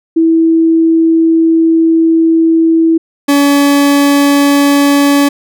sine / 40% pulse tone pair in turn, 326.7 / 283.8 Hz, E4 / C#4, -15 / +41 cents, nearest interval major second, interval 244 cents, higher first, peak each -5 dBFS, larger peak neither, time 0.16-2.98 / 3.28-5.29 s, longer first, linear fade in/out 10 ms, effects none

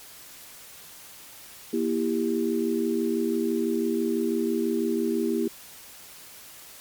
sine chord, E diminished, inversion second, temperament just, 237.3 / 329.6 / 395.6 Hz, Bb3 / E4 / G4, +31 / 0 / +16 cents, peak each -27 dBFS, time 1.73-5.48 s, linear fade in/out 5 ms, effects white hiss -46 dBFS RMS until 6.8 s + MP3 96 kbps

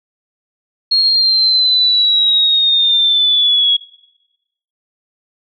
sine linear sweep, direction down, 4293 to 3322 Hz, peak -9 dBFS, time 0.91-3.77 s, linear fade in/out 10 ms, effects noise-tail reverb RT60 1.0 s tail -22 dB re dry

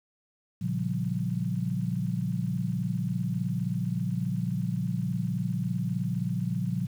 sine chord, G half-diminished seventh, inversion first, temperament just, 117.6 / 141.12 / 176.4 / 196 Hz, Bb2 / Db3 / F3 / G3, +16 / +31 / +18 / 0 cents, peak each -32 / -33 / -30 / -36 dBFS, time 0.61-6.87 s, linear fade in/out 10 ms, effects 9-bit

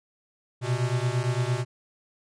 square beating tone pair, 120 / 128.8 Hz, B2 / C3, -49 / -27 cents, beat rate 8.8 Hz, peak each -27 / -28 dBFS, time 0.61-1.65 s, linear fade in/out 50 ms, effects resampled to 22050 Hz

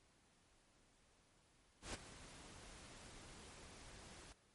pink noise with ADSR envelope, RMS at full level -45 dBFS, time 1.81-4.33 s, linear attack 130 ms, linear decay 22 ms, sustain -13 dB, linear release 9 ms, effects pink hiss -73 dBFS RMS until 4.54 s + MP3 48 kbps

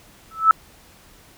sine tone with exponential growth, 1310 Hz, E6, 11 cents flat, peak -5 dBFS, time 0.31-0.51 s, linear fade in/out 1 ms, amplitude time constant 43 ms, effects pink hiss -50 dBFS RMS until 1.37 s

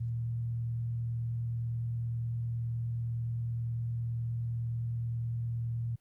sine tone with frequency modulation, 116.54 Hz, A#2, in tune, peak -31 dBFS, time 0-5.96 s, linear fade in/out 10 ms, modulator 42 Hz, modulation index 0.24, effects pink hiss -75 dBFS RMS until 6 s + Opus 48 kbps

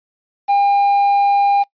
triangle tone with quantisation, 804 Hz, G5, 44 cents sharp, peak -9 dBFS, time 0.48-1.64 s, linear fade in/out 20 ms, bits 6, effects noise-tail reverb RT60 0.1 s tail -23 dB re dry + resampled to 11025 Hz

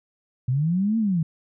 sine linear two-way sweep, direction up then down, 120.2 to 229.6 to 152.9 Hz, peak -19 dBFS, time 0.48-1.23 s, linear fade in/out 5 ms, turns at 0.98 s, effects none

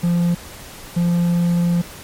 triangle tone pair in turn, 173 / 173 Hz, F3 / F3, -16 / -16 cents, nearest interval unison, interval 0 cents, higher neither, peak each -12 dBFS, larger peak neither, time 0.03-0.35 / 0.96-1.82 s, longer second, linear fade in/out 10 ms, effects pink hiss -37 dBFS RMS until 2.03 s + MP3 64 kbps

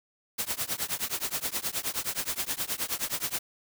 white noise with tremolo, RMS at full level -28 dBFS, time 0.38-3.39 s, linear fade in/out 10 ms, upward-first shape triangle, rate 9.5 Hz, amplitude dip 100%, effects none

